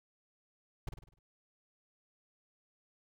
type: noise with echo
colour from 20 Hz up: brown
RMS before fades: -34 dBFS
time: 0.87-0.89 s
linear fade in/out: 5 ms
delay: 50 ms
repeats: 6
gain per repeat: -6 dB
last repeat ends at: 1.19 s
effects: none